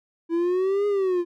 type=exponential two-way sweep; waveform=triangle; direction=up then down; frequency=329.6 to 414.4 to 342.3 Hz; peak=-18 dBFS; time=0.29-1.25 s; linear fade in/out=50 ms; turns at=0.87 s; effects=none